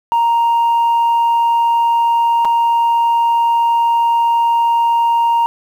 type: tone with dropouts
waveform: sine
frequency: 932.3 Hz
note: A#5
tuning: in tune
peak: -8 dBFS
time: 0.12-5.46 s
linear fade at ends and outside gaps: 0 ms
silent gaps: 2.448-2.453 s
effects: tanh soft clip ceiling -9 dBFS + 7-bit